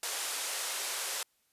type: band-pass noise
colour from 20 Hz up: white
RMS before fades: -36 dBFS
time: 0.03-1.23 s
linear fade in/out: 2 ms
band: 430 to 11000 Hz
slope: 24 dB/octave
effects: white hiss -73 dBFS RMS until 1.52 s + resampled to 32000 Hz